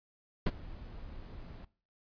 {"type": "noise with ADSR envelope", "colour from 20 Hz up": "brown", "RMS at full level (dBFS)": -23, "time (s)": [0.46, 1.65], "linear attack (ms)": 7, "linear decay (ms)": 35, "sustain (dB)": -23, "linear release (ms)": 6, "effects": ["noise-tail reverb RT60 0.4 s tail -20 dB re dry", "resampled to 11025 Hz"]}